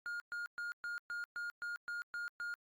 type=tone bursts; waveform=triangle; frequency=1420 Hz; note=F6; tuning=28 cents sharp; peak=-37 dBFS; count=10; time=0.06-2.54 s; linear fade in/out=0 ms; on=140 ms; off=120 ms; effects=Opus 48 kbps